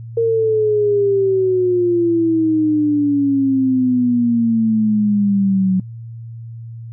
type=exponential sweep; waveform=sine; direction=down; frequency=462.6 to 185 Hz; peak=-12 dBFS; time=0.17-5.8 s; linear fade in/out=5 ms; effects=noise-tail reverb RT60 0.1 s tail -26 dB re dry + added 115 Hz sine -29 dBFS peak until 6.92 s